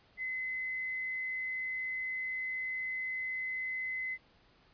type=tone; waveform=sine; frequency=2039 Hz; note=C7; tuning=45 cents flat; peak=-34 dBFS; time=0.17-4.18 s; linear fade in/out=50 ms; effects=pink hiss -65 dBFS RMS until 4.73 s + resampled to 11025 Hz